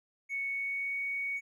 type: tone with pitch glide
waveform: triangle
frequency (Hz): 2217 to 2234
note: C#7 to C#7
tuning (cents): 0 to +13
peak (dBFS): -28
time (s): 0.29-1.41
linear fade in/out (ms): 50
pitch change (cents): +13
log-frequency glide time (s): 0.46-0.99
effects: tanh soft clip ceiling -30 dBFS